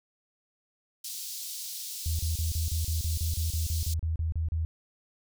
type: high-pass noise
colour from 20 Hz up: pink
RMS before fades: -38 dBFS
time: 1.04-3.94 s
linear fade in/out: 5 ms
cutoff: 4100 Hz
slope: 24 dB/octave
type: tone bursts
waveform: sine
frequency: 80.7 Hz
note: E2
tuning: 36 cents flat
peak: -26 dBFS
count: 16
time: 2.06-4.65 s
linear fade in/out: 0 ms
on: 130 ms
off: 34 ms
effects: none